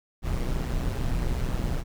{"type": "noise with amplitude modulation", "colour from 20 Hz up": "brown", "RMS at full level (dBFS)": -24, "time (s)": [0.22, 1.84], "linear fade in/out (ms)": 50, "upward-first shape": "sine", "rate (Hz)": 124, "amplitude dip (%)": 65, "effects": []}